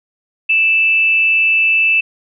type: tone with amplitude modulation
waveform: sine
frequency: 2641 Hz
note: E7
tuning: 3 cents sharp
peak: -8 dBFS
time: 0.49-2.01 s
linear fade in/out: 10 ms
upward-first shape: sine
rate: 262 Hz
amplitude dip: 35%
effects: none